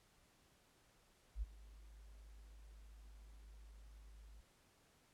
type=tone with ADSR envelope; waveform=sine; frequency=52 Hz; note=G#1; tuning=3 cents sharp; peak=-36 dBFS; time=1.35-4.41 s; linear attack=72 ms; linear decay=23 ms; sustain=-20 dB; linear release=3 ms; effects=pink hiss -72 dBFS RMS until 5.13 s + low-pass 12000 Hz 12 dB/octave